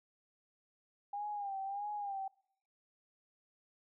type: tone with vibrato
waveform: sine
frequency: 804 Hz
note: G5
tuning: 44 cents sharp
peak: -37 dBFS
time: 1.13-2.28 s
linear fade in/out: 5 ms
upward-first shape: sine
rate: 1.6 Hz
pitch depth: 67 cents each way
effects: noise-tail reverb RT60 0.7 s tail -25 dB re dry